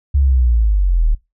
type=linear sweep; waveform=sine; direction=down; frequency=71.5 to 36.19 Hz; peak=-10 dBFS; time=0.14-1.15 s; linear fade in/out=10 ms; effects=noise-tail reverb RT60 0.2 s tail -20 dB re dry